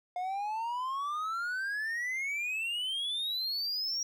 triangle exponential sweep, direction up, 711 to 5700 Hz, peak -30 dBFS, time 0.16-4.03 s, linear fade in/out 2 ms, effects none

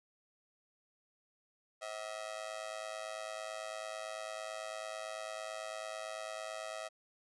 sawtooth tone with amplitude modulation, 642 Hz, E5, 46 cents flat, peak -33 dBFS, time 1.81-6.89 s, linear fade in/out 20 ms, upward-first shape sine, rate 109 Hz, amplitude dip 90%, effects resampled to 24000 Hz

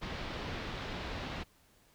pink low-pass noise, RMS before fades -40 dBFS, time 0.01-1.44 s, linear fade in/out 20 ms, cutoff 4300 Hz, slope 24 dB/octave, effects pink hiss -66 dBFS RMS until 1.94 s

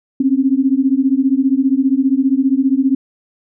sine beating tone pair, 260.4 / 275.4 Hz, C4 / C#4, -8 / -11 cents, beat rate 15 Hz, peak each -14 dBFS, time 0.2-2.95 s, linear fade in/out 5 ms, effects none

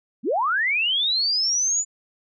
sine linear sweep, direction up, 177.9 to 7040 Hz, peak -19 dBFS, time 0.23-1.85 s, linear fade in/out 50 ms, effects none

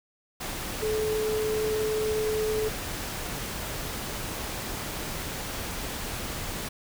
sine tone in noise, 431.9 Hz, A4, 32 cents flat, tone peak -25 dBFS, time 0.82-2.69 s, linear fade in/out 10 ms, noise pink, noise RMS -34 dBFS, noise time 0.4-6.69 s, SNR +6 dB, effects none

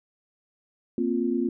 sine chord, Bb suspended second, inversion none, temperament just, 233.1 / 262.2 / 349.6 Hz, Bb3 / C4 / F4, 0 / +4 / +2 cents, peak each -27 dBFS, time 0.98-1.49 s, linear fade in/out 2 ms, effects none

